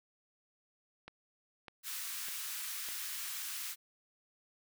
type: click train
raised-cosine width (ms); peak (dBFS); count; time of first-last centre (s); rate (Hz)
0.3; -31; 4; 1.08-2.887; 1.66
type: high-pass noise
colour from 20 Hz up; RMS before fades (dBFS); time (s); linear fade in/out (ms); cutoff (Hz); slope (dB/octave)
white; -41; 1.83-3.76; 50; 1200; 24
effects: none